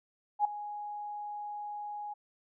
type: tone with ADSR envelope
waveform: sine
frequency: 830.6 Hz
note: G#5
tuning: in tune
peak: -21 dBFS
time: 0.39-2.14 s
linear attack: 58 ms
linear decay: 6 ms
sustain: -16 dB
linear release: 13 ms
effects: none